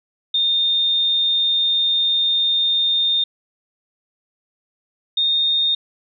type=tone pair in turn; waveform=sine; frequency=3643 / 3673 Hz; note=A#7 / A#7; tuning=-41 / -26 cents; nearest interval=unison; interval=15 cents; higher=second; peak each=-15 dBFS; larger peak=neither; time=0.34-3.24 / 5.17-5.75 s; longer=first; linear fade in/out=5 ms; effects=none